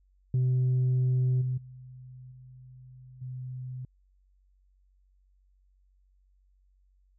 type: tone with level steps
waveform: sine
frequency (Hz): 127.5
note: C3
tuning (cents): -44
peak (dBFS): -20 / -26 / -44 / -47 / -35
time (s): 0.34-3.85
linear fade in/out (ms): 2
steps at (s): 1.41 / 1.57 / 2.31 / 3.21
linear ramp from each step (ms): 10
effects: tanh soft clip ceiling -21 dBFS + added 47 Hz sine -62 dBFS peak until 7.18 s